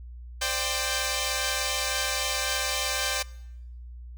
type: chord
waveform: 5% pulse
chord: C suspended second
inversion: none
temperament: equal with one note detuned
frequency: 523.3 / 593.8 / 784 Hz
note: C5 / D5 / G5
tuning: 0 / +19 / 0 cents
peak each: -19 dBFS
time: 0.41-3.23 s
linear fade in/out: 10 ms
effects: noise-tail reverb RT60 0.9 s tail -23 dB re dry + added 60 Hz sine -39 dBFS peak until 4.17 s